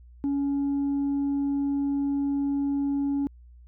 sine tone, 280.7 Hz, C#4, 22 cents sharp, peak -21 dBFS, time 0.24-3.27 s, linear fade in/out 0 ms, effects tanh soft clip ceiling -22 dBFS + added 60 Hz sine -47 dBFS peak until 3.67 s

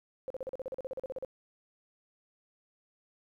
sine tone bursts, 523.3 Hz, C5, in tune, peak -34 dBFS, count 16, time 0.28-1.248 s, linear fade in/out 0 ms, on 23 ms, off 40 ms, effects 12-bit

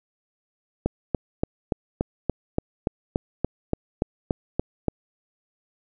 click train, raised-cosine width 2 ms, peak -8 dBFS, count 15, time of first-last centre 0.86-4.883 s, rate 3.48 Hz, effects none

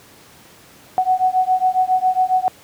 sine beating tone pair, 740 / 747.3 Hz, F#5 / F#5, 0 / +17 cents, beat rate 7.3 Hz, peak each -17 dBFS, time 0.98-2.48 s, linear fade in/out 0 ms, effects pink hiss -46 dBFS RMS until 2.63 s + high-pass 100 Hz 12 dB/octave

